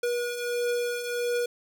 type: beating tone pair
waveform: square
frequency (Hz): 481.1 / 482.6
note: B4 / B4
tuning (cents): -45 / -40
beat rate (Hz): 1.5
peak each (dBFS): -35 / -28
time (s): 0.03-1.46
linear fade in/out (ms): 5
effects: none